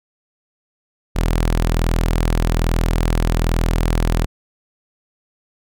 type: tone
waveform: sawtooth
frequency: 41.2 Hz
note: E1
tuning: in tune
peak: -11 dBFS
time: 1.15-4.26 s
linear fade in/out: 20 ms
effects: none